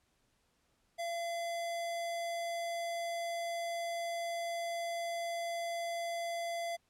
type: tone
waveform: square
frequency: 681 Hz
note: F5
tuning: 44 cents flat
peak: -36 dBFS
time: 0.98-6.77 s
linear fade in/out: 20 ms
effects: pink hiss -75 dBFS RMS until 6.89 s + low-pass 11000 Hz 12 dB/octave